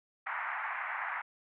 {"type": "band-pass noise", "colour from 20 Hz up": "white", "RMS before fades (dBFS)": -37, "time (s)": [0.26, 1.22], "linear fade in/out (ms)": 10, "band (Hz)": [760, 2100], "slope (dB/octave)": 48, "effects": []}